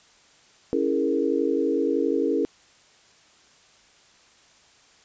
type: chord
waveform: sine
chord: A# half-diminished seventh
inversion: first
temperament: equal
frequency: 277.2 / 329.6 / 415.3 / 466.2 Hz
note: C#4 / E4 / G#4 / A#4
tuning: 0 / 0 / 0 / 0 cents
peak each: -26 dBFS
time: 0.73-2.45 s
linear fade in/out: 0 ms
effects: white hiss -56 dBFS RMS until 5.04 s + resampled to 16000 Hz